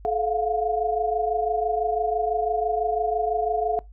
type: tone cluster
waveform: sine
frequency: 431.7 / 691 / 717 Hz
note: A4 / F5 / F5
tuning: -33 / -19 / +45 cents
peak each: -26 dBFS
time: 0.05-3.79 s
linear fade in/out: 0 ms
effects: noise-tail reverb RT60 0.2 s tail -23 dB re dry + added 50 Hz sine -42 dBFS peak until 3.92 s